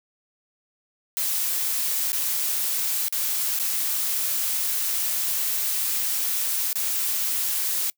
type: noise with dropouts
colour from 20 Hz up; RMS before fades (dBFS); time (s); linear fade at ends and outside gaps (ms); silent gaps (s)
blue; -25; 1.17-7.9; 0; 2.12-2.13 / 3.084-3.125 / 3.589-3.598 / 6.729-6.756
effects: noise-tail reverb RT60 0.1 s tail -25 dB re dry